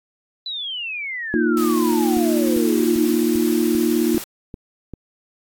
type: exponential sweep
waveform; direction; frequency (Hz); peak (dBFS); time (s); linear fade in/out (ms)
sine; down; 4032 to 273.9; -25; 0.46-3.15; 2
type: chord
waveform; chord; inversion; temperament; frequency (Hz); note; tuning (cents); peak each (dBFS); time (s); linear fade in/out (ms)
sine; Bb suspended fourth; none; just; 233.1 / 310.8 / 349.6; Bb3 / Eb4 / F4; 0 / -2 / +2; -20; 1.34-4.18; 0
type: noise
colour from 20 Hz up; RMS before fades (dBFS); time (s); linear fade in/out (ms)
white; -32; 1.57-4.24; 2
type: click train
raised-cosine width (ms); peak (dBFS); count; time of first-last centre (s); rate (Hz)
3; -20; 8; 2.17-4.937; 2.53
effects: AAC 64 kbps